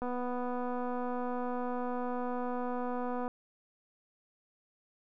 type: click train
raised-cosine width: 1 ms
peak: -24 dBFS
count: 806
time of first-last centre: 0.02-3.279 s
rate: 247 Hz
effects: none